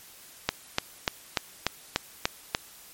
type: click train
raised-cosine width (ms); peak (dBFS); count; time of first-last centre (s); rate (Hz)
0.2; -5; 8; 0.49-2.549; 3.4
effects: white hiss -50 dBFS RMS until 2.93 s + MP3 64 kbps